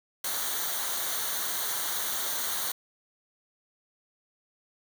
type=noise with comb filter; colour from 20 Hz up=white; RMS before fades=-31 dBFS; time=0.24-2.72 s; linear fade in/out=5 ms; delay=0.39 ms; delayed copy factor=-0.7; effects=none